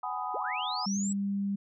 sine chord, G# minor seventh, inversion third, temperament just, 747.5 / 830.6 / 996.7 / 1245.9 Hz, F#5 / G#5 / B5 / D#6, +17 / 0 / +16 / +2 cents, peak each -37 dBFS, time 0.03-0.86 s, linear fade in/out 5 ms
sine linear sweep, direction up, 335.2 to 7902 Hz, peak -34 dBFS, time 0.34-1.13 s, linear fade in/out 5 ms
sine tone, 199.2 Hz, G3, 28 cents sharp, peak -28 dBFS, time 0.86-1.56 s, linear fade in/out 10 ms
effects none

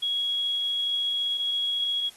sine tone, 3322 Hz, G#7, in tune, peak -24 dBFS, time 0.02-2.1 s, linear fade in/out 10 ms, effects white hiss -52 dBFS RMS until 2.16 s + AAC 32 kbps

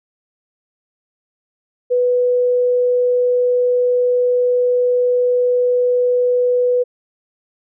sine tone, 493.9 Hz, B4, in tune, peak -12 dBFS, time 1.9-6.84 s, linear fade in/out 20 ms, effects none

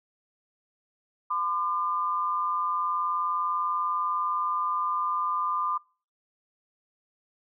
sine tone pair together, 1019.7 / 1200 Hz, C6 / D6, -45 / +37 cents, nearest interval minor third, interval 282 cents, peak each -29 / -27 dBFS, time 1.3-5.78 s, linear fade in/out 10 ms, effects noise-tail reverb RT60 0.4 s tail -26 dB re dry

